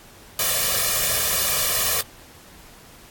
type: noise with comb filter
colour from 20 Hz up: white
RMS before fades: -21 dBFS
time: 0.39-2.01 s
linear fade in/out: 2 ms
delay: 1.7 ms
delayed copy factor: +0.9
effects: pink hiss -47 dBFS RMS until 3.1 s + AAC 64 kbps